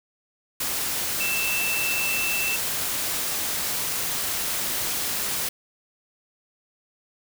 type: tone in noise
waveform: sine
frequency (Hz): 2664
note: E7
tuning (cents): +18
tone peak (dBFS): -25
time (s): 1.2-2.56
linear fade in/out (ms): 5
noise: white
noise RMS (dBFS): -27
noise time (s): 0.6-5.49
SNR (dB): -1
effects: none